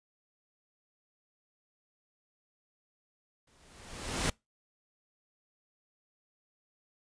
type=noise with exponential growth; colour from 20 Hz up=pink; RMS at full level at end=-28 dBFS; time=3.47-4.3 s; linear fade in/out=5 ms; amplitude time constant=180 ms; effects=noise-tail reverb RT60 0.2 s tail -25 dB re dry + resampled to 22050 Hz